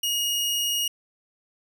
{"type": "tone", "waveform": "sawtooth", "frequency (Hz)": 2873, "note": "F7", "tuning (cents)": 48, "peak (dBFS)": -20, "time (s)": [0.03, 0.88], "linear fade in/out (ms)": 5, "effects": []}